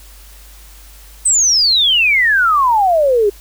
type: exponential sweep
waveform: sine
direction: down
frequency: 8372 to 392.5 Hz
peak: -9 dBFS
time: 1.25-3.3 s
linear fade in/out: 10 ms
effects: added 50 Hz sine -38 dBFS peak until 3.4 s + white hiss -43 dBFS RMS until 3.4 s